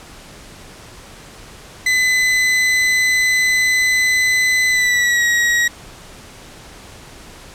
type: tone with pitch glide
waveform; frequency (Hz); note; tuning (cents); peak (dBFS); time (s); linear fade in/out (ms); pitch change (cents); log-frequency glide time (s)
40% pulse; 2015 to 1901.9; B6 to A#6; +34 to +34; -12; 1.86-5.68; 5; -100; 4.7-5.24
effects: pink hiss -39 dBFS RMS until 7.54 s + low-pass 10000 Hz 12 dB/octave